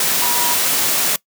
sine tone in noise, 965 Hz, B5, 40 cents flat, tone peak -22 dBFS, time 0.22-0.54 s, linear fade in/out 2 ms, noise white, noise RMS -17 dBFS, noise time 0-1.16 s, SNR -8 dB, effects noise-tail reverb RT60 0.1 s tail -21 dB re dry + high-pass 150 Hz 12 dB/octave

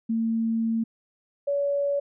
sine tone pair in turn, 226.3 / 567 Hz, A3 / C#5, +49 / +39 cents, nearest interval octave + major third, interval 1590 cents, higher second, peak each -22 dBFS, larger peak neither, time 0.09-0.84 / 1.47-2 s, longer first, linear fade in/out 10 ms, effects none

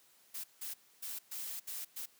blue noise bursts at uneven times, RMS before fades -42 dBFS, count 6, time 0.34-0.44 / 0.61-0.74 / 1.02-1.19 / 1.31-1.6 / 1.67-1.85 / 1.96-2.06 s, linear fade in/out 10 ms, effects white hiss -66 dBFS RMS until 2.19 s + high-pass 150 Hz 12 dB/octave

